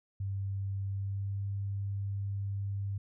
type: tone with pitch glide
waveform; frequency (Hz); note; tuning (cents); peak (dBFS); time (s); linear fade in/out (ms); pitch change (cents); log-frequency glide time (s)
sine; 98 to 99.37; G2 to G2; 0 to +24; -32; 0.2-2.98; 5; +24; 0.87-1.44
effects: none

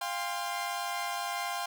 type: chord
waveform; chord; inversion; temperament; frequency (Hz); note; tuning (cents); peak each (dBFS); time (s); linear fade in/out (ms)
sawtooth; F suspended second; none; equal with one note detuned; 698.5 / 800 / 1046.5; F5 / G5 / C6; 0 / +35 / 0; -33; 0.01-1.66; 5
effects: none

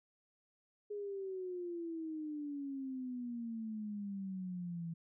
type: exponential sweep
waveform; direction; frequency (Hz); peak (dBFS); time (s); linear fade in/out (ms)
sine; down; 417.2 to 164.5; -39; 0.9-4.94; 10
effects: none

